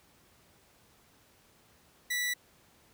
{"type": "tone", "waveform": "sawtooth", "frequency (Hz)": 1963, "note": "B6", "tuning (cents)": -11, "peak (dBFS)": -26, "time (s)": [2.1, 2.34], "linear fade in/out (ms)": 10, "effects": ["pink hiss -63 dBFS RMS until 2.93 s", "high-pass 60 Hz 12 dB/octave"]}